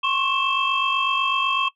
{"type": "tone cluster", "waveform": "sine", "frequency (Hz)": [1065, 1113, 2641, 3200], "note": ["C6", "C#6", "E7", "G7"], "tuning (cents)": [30, 7, 3, 35], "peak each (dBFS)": -24, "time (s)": [0.03, 1.69], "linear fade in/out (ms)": 10, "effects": ["noise-tail reverb RT60 0.1 s tail -18 dB re dry", "tanh soft clip ceiling -9 dBFS"]}